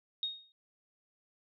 sine tone with exponential decay, 3727 Hz, A#7, 1 cent flat, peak -29 dBFS, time 0.23-0.52 s, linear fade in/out 1 ms, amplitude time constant 63 ms, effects none

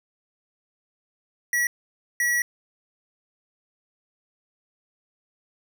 square tone bursts at uneven times, 1930 Hz, B6, 40 cents flat, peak -21 dBFS, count 2, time 1.53-1.67 / 2.2-2.42 s, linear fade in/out 2 ms, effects none

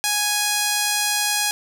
5% pulse tone, 830.6 Hz, G#5, in tune, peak -7 dBFS, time 0.04-1.51 s, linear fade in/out 0 ms, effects none

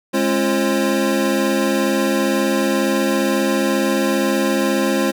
square tone cluster, 208 / 270.1 / 344.9 / 536 Hz, G#3 / C#4 / F4 / C5, +3 / -45 / -22 / +42 cents, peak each -22 dBFS, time 0.13-5.12 s, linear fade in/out 20 ms, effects none

